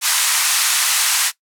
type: band-pass noise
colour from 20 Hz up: white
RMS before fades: -17 dBFS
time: 0.01-1.32 s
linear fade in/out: 50 ms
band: 930 to 11000 Hz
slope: 24 dB/octave
effects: noise-tail reverb RT60 0.1 s tail -18 dB re dry